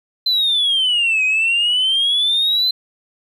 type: exponential two-way sweep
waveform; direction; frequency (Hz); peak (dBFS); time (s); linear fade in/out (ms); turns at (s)
sine; down then up; 4083 to 2504 to 4083; -12; 0.26-2.71; 5; 1.24
effects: tanh soft clip ceiling -11 dBFS + 9-bit